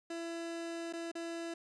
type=tone with dropouts; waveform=30% pulse; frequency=334.9 Hz; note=E4; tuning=27 cents sharp; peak=-36 dBFS; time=0.1-1.54 s; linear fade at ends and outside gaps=5 ms; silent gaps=0.927-0.934 / 1.116-1.152 s; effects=resampled to 22050 Hz